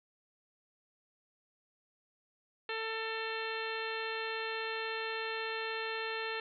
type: harmonic tone with a mistuned harmonic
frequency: 445.9 Hz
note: A4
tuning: 23 cents sharp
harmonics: 1 / 2 / 3 / 4 / 5 / 6 / 7 / 8 / 9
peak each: -40 / -44 / -44 / -41 / -47 / -43 / -49 / -49 / -48 dBFS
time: 2.69-6.4 s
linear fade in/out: 2 ms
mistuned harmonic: 9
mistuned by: +61 cents
effects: none